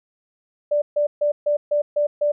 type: tone bursts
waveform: sine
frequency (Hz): 588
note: D5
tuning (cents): +2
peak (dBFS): -16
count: 7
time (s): 0.71-2.32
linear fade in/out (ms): 10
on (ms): 110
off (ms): 140
effects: none